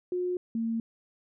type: tone pair in turn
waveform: sine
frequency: 360 / 227.6 Hz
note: F#4 / A#3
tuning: -47 / -41 cents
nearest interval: minor sixth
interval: 794 cents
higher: first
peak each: -27 dBFS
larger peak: neither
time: 0.12-0.37 / 0.55-0.8 s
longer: neither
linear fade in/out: 2 ms
effects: none